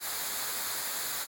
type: noise with comb filter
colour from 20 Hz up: white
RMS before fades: -34 dBFS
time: 0-1.27 s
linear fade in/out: 50 ms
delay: 0.35 ms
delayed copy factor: -0.6
effects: AAC 64 kbps